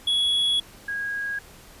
triangle / sine tone pair in turn, 3363 / 1641.2 Hz, G#7 / G#6, +21 / -21 cents, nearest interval octave, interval 1242 cents, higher first, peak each -18 / -26 dBFS, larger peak first, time 0.07-0.6 / 0.88-1.39 s, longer first, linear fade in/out 5 ms, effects pink hiss -48 dBFS RMS until 1.8 s + resampled to 32000 Hz

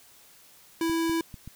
square tone, 329.6 Hz, E4, in tune, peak -25 dBFS, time 0.81-1.21 s, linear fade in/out 2 ms
clicks, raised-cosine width 5 ms, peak -28 dBFS, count 4, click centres 0.897 / 1.096 / 1.342 / 1.476 s
effects white hiss -55 dBFS RMS until 1.55 s

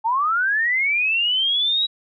sine linear sweep, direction up, 867 to 3883 Hz, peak -17 dBFS, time 0.04-1.87 s, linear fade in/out 20 ms, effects none

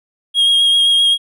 triangle tone with vibrato, 3263 Hz, G#7, 31 cents flat, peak -8 dBFS, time 0.34-1.18 s, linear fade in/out 50 ms, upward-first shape sine, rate 7.7 Hz, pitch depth 16 cents each way, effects none

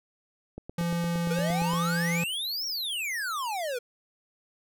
click train, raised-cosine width 2 ms, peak -25 dBFS, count 11, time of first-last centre 0.58-1.735 s, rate 8.66 Hz
square tone with pitch glide, 170.8 to 169.72 Hz, F3 to F3, -38 to -49 cents, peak -27 dBFS, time 0.78-2.24 s, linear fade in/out 5 ms, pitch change -11 cents, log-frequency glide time 0.99-2.09 s
square exponential two-way sweep, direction up then down, 466.2 to 5680 to 466.2 Hz, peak -30 dBFS, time 1.3-3.79 s, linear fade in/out 10 ms, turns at 2.66 s
effects none

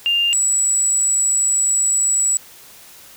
sine tone pair in turn, 2800 / 7847 Hz, F7 / B8, +4 / -12 cents, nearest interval octave + tritone, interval 1784 cents, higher second, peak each -14 dBFS, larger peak neither, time 0.06-0.33 / 0.33-2.37 s, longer second, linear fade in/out 0 ms, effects white hiss -43 dBFS RMS until 3.16 s

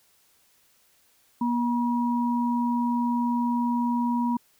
sine tone pair together, 240 / 960 Hz, B3 / B5, -49 / -49 cents, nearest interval 2 octaves, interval 2400 cents, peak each -23 / -28 dBFS, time 1.41-4.37 s, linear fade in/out 5 ms, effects white hiss -63 dBFS RMS until 4.59 s

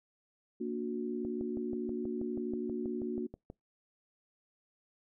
sine chord, Bb augmented, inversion none, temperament just, 233.1 / 291.4 / 364.2 Hz, Bb3 / D4 / F#4, 0 / -13 / -27 cents, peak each -37 / -40 / -37 dBFS, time 0.6-3.27 s, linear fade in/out 10 ms
click train, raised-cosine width 2 ms, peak -31 dBFS, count 15, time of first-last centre 1.25-3.501 s, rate 6.22 Hz
effects noise-tail reverb RT60 0.2 s tail -26 dB re dry

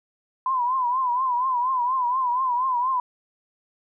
sine tone with vibrato, 1008 Hz, B5, 35 cents sharp, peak -20 dBFS, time 0.46-3 s, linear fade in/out 2 ms, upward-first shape triangle, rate 4.2 Hz, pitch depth 110 cents each way, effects none

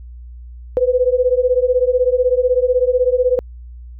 sine beating tone pair, 493.9 / 509.9 Hz, B4 / C5, 0 / -45 cents, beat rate 16 Hz, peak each -15 dBFS, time 0.77-3.39 s, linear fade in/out 0 ms, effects added 60 Hz sine -32 dBFS peak until 3.99 s

